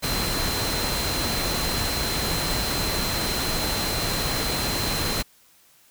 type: tone in noise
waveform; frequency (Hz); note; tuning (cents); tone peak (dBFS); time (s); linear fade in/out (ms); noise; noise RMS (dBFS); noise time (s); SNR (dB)
sine; 4100; C8; -36; -30; 0.02-5.23; 20; pink; -26; 0.02-5.23; -7
effects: white hiss -57 dBFS RMS until 5.9 s